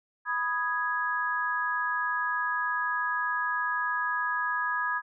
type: chord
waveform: sine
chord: G# minor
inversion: first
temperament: equal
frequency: 987.8 / 1244.5 / 1661.2 Hz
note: B5 / D#6 / G#6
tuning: 0 / 0 / 0 cents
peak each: -32 / -32 / -29 dBFS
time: 0.25-5.02 s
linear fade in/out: 50 ms
effects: none